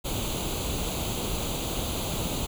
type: noise with comb filter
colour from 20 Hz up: pink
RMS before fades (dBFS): -30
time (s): 0.04-2.47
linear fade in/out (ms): 20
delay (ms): 0.28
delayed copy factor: +0.75
effects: none